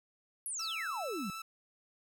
sine exponential sweep, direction down, 11520 to 174.8 Hz, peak -36 dBFS, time 0.46-1.3 s, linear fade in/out 0 ms
sawtooth tone with vibrato, 1318.5 Hz, E6, in tune, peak -37 dBFS, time 0.59-1.42 s, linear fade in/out 5 ms, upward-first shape square, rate 9.2 Hz, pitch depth 8 cents each way
effects none

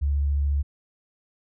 sine tone with vibrato, 71.2 Hz, C#2, 47 cents sharp, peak -20 dBFS, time 0.01-0.63 s, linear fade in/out 20 ms, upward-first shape sine, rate 14 Hz, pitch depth 12 cents each way, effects none

